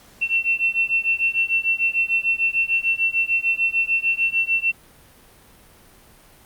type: beating tone pair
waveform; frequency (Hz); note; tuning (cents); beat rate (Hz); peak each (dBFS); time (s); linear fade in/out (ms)
sine; 2697 / 2703.7; E7 / E7; +39 / +43; 6.7; -21; 0.21-4.72; 20
effects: pink hiss -50 dBFS RMS until 6.45 s + Opus 48 kbps